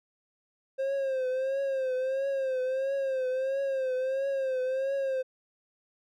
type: tone with vibrato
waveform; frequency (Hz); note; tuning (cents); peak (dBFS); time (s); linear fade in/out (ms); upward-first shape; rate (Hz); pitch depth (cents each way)
triangle; 530; C5; +22; -25; 0.78-5.23; 20; triangle; 1.5; 78
effects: none